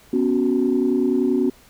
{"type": "chord", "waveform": "sine", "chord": "B suspended second", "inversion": "none", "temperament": "equal", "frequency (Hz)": [246.9, 277.2, 370], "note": ["B3", "C#4", "F#4"], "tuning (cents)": [0, 0, 0], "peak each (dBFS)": -20, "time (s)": [0.13, 1.5], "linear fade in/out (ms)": 5, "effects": ["tanh soft clip ceiling -9 dBFS", "pink hiss -51 dBFS RMS until 1.69 s"]}